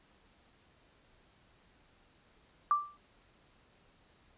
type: tone with exponential decay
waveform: sine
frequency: 1174.7 Hz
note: D6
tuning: in tune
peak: -21 dBFS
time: 2.71-2.97 s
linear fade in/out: 1 ms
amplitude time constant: 55 ms
effects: pink hiss -66 dBFS RMS until 4.37 s + resampled to 8000 Hz